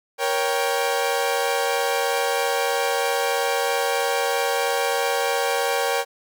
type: chord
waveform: sawtooth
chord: G diminished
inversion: first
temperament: equal with one note detuned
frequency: 471.3 / 554.4 / 784 Hz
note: Bb4 / Db5 / G5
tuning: +19 / 0 / 0 cents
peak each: -21 dBFS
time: 0.18-6.05 s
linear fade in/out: 50 ms
effects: none